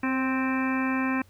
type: harmonic tone with a mistuned harmonic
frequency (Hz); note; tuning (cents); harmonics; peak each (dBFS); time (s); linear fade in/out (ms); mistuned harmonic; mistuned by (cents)
261.6; C4; 0; 1 / 2 / 3 / 4 / 5 / 6 / 7 / 9 / 10; -25 / -39 / -38 / -33 / -40 / -36 / -35 / -36 / -40; 0.03-1.22; 5; 2; +30
effects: added 94 Hz sine -55 dBFS peak until 1.29 s + pink hiss -61 dBFS RMS until 1.29 s